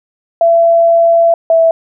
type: tone pair in turn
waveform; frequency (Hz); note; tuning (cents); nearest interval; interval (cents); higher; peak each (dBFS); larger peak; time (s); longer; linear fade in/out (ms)
sine; 672 / 657.8; E5 / E5; +33 / -4; unison; 37; first; -5; neither; 0.41-1.34 / 1.5-1.71; first; 2
effects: none